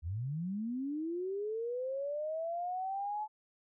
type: linear sweep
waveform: sine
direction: up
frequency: 73.42 to 863 Hz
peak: -34 dBFS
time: 0.02-3.28 s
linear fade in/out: 50 ms
effects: none